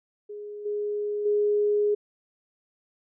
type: tone with level steps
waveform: sine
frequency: 415.3 Hz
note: G#4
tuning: in tune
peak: -35 / -26 / -20 dBFS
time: 0.29-1.95 s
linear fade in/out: 10 ms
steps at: 0.65 / 1.25 s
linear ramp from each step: 10 ms
effects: none